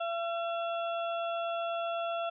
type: harmonic tone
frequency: 677 Hz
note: E5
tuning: 46 cents sharp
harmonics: 1 / 2 / 4 / 5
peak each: -32 / -38 / -44 / -46 dBFS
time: 0-2.3 s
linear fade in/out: 10 ms
effects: none